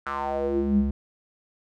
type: tone with band-pass filter sweep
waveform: square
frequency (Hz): 69.7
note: C#2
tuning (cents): +10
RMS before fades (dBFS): -25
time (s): 0.06-0.91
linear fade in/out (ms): 5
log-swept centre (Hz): 1400 to 140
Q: 4.9
effects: none